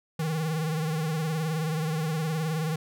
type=tone with vibrato; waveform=square; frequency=158.1 Hz; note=D#3; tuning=28 cents sharp; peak=-27 dBFS; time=0.19-2.76 s; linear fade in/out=5 ms; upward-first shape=triangle; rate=19 Hz; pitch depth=89 cents each way; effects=none